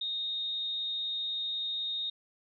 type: tone with amplitude modulation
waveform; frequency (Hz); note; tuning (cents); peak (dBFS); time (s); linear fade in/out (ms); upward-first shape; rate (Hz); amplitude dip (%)
sine; 3712; A#7; -8; -30; 0.01-2.1; 5; sine; 249; 30
effects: none